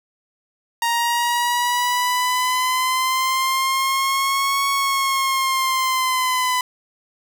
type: linear two-way sweep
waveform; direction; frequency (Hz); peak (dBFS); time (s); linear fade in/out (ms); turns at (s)
sawtooth; up then down; 932.3 to 1108.7 to 1001; -14; 0.82-6.61; 2; 4.68
effects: none